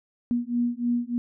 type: beating tone pair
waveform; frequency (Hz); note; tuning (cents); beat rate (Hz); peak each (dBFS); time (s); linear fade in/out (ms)
sine; 238.6 / 241.9; A#3 / B3; +41 / -36; 3.3; -26; 0.31-1.18; 0
effects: none